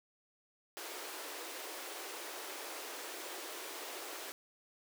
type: high-pass noise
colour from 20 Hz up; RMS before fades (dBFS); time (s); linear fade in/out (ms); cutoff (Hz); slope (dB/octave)
pink; -45; 0.77-4.32; 0; 320; 48
effects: none